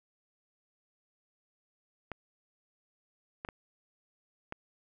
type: clicks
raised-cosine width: 0.5 ms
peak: -23 dBFS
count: 4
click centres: 2.117 / 3.449 / 3.488 / 4.524 s
effects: none